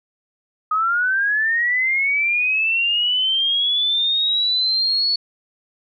sine linear sweep, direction up, 1244.5 to 4435 Hz, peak -16 dBFS, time 0.71-5.16 s, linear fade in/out 5 ms, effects none

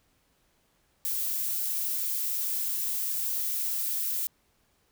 violet noise, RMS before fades -30 dBFS, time 1.05-4.27 s, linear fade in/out 0 ms, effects pink hiss -69 dBFS RMS until 4.91 s

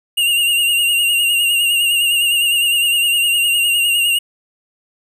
square tone with vibrato, 2815 Hz, F7, 13 cents sharp, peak -13 dBFS, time 0.17-4.19 s, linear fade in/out 10 ms, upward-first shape sine, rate 9.8 Hz, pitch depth 44 cents each way, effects none

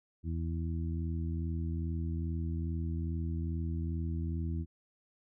harmonic tone, 82.41 Hz, E2, in tune, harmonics 1 / 2 / 3 / 4, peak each -33 / -39 / -43 / -45 dBFS, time 0.23-4.66 s, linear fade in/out 50 ms, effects none

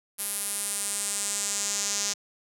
sawtooth tone with band-pass filter sweep, 202.8 Hz, G#3, 41 cents flat, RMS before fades -30 dBFS, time 0.18-2.14 s, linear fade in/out 20 ms, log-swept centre 11000 to 6300 Hz, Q 3.2, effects none

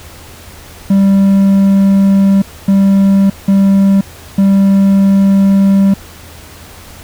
triangle tone bursts at uneven times, 196 Hz, G3, in tune, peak -3 dBFS, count 4, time 0.9-2.42 / 2.68-3.3 / 3.48-4.01 / 4.38-5.94 s, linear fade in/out 5 ms, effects added 83 Hz sine -37 dBFS peak until 7.03 s + pink hiss -35 dBFS RMS until 7.03 s

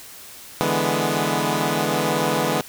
10% pulse chord, E dominant seventh, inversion third, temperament equal, 146.83 / 164.81 / 207.7 / 246.9 Hz, D3 / E3 / G#3 / B3, 0 / 0 / 0 / 0 cents, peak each -17 dBFS, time 0.61-2.61 s, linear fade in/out 0 ms, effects white hiss -41 dBFS RMS until 2.68 s

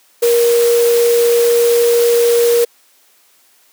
sine tone in noise, 472.1 Hz, A#4, 22 cents sharp, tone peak -8 dBFS, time 0.22-2.65 s, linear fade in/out 10 ms, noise white, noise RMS -22 dBFS, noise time 0.22-2.65 s, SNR +11 dB, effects white hiss -52 dBFS RMS until 3.72 s + high-pass 300 Hz 12 dB/octave

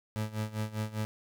30% pulse tone with tremolo, 107.9 Hz, A2, 33 cents flat, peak -27 dBFS, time 0.16-1.05 s, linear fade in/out 0 ms, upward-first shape sine, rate 5 Hz, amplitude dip 85%, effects none

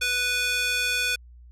square tone with high-pass filter, 493.9 Hz, B4, in tune, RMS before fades -25 dBFS, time 0.01-1.16 s, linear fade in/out 10 ms, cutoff 2100 Hz, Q 1.7, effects added 60 Hz sine -45 dBFS peak until 1.51 s + low-pass 12000 Hz 12 dB/octave

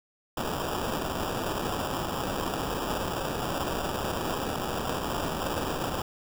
blue noise with sample-and-hold, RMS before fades -31 dBFS, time 0.37-6.02 s, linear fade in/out 5 ms, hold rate 2100 Hz, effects none

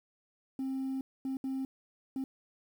sine tone bursts at uneven times, 265.8 Hz, C4, 27 cents sharp, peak -30 dBFS, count 4, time 0.59-1.01 / 1.25-1.37 / 1.44-1.65 / 2.16-2.24 s, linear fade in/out 2 ms, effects tanh soft clip ceiling -31 dBFS + 10-bit

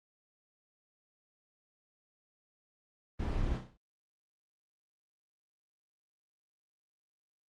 brown noise with echo, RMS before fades -34 dBFS, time 3.19-3.58 s, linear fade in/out 10 ms, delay 32 ms, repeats 6, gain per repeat -5 dB, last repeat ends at 3.772 s, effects low-pass 5000 Hz 12 dB/octave + Opus 24 kbps

